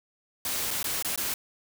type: noise with dropouts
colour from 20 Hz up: white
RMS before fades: -30 dBFS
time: 0.45-1.34 s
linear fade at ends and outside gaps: 2 ms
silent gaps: 0.707-0.71 / 0.829-0.842 / 1.025-1.047 / 1.16-1.176 s
effects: none